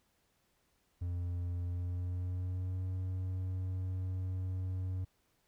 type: tone with pitch glide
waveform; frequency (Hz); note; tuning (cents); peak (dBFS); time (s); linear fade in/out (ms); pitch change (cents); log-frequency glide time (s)
triangle; 88 to 92.64; F2 to F#2; +14 to +3; -32; 1.01-5.05; 10; +89; 1.64-2.83
effects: pink hiss -75 dBFS RMS until 5.47 s